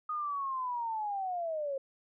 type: linear sweep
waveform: sine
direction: down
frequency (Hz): 1244.5 to 532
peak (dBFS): -32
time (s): 0.09-1.78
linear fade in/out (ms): 5
effects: none